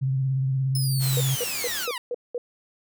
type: tone with vibrato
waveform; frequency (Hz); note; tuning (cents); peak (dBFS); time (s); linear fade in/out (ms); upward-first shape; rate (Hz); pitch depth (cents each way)
sine; 133.1; C3; +30; -21; 0.01-1.36; 20; sine; 17; 36
type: linear sweep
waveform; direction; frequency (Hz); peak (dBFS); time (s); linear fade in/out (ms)
15% pulse; down; 5270 to 924; -23; 0.75-1.98; 2
type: noise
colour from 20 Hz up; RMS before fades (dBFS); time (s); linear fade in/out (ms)
white; -32; 0.99-1.88; 50
type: tone bursts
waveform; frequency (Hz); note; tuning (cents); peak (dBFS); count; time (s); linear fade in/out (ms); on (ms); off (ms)
sine; 485.6; B4; -29; -25; 6; 1.17-2.38; 2; 35; 200
effects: none